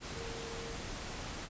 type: tone in noise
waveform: sine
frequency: 460 Hz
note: A#4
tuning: 23 cents flat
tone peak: -45 dBFS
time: 0.14-0.78 s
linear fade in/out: 50 ms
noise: pink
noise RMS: -42 dBFS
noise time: 0-1.49 s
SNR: -6 dB
effects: resampled to 16000 Hz